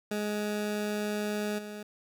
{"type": "tone with level steps", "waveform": "20% pulse", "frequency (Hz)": 209.2, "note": "G#3", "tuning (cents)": 13, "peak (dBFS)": [-25, -34], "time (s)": [0.11, 1.83], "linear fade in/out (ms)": 5, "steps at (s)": 1.58, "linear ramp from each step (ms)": 10, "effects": []}